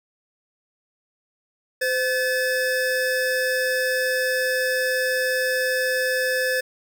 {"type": "tone pair together", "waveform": "square", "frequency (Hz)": [513, 1727.1], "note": ["C5", "A6"], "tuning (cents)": [-34, -33], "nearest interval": "octave + major sixth", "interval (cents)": 2101, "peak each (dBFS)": -24, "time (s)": [1.81, 6.61], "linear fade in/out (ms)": 10, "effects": []}